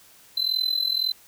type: tone with amplitude modulation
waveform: triangle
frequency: 4051 Hz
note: B7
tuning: 43 cents sharp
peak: -17 dBFS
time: 0.37-1.12 s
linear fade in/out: 5 ms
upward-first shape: sine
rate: 41.8 Hz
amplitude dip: 85%
effects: white hiss -53 dBFS RMS until 1.27 s